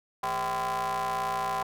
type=ring-modulated tone; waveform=40% pulse; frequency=123.47 Hz; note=B2; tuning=in tune; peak=-24 dBFS; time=0.23-1.63 s; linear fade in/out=5 ms; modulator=897 Hz; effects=none